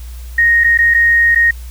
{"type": "tone with dropouts", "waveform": "sine", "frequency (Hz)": 1864.7, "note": "A#6", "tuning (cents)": 0, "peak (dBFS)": -7, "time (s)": [0.38, 1.51], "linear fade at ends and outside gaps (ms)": 5, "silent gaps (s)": [[0.638, 0.643], [0.776, 0.787], [0.94, 0.945], [1.349, 1.357]], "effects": ["added 60 Hz sine -26 dBFS peak until 1.7 s", "white hiss -42 dBFS RMS until 1.7 s"]}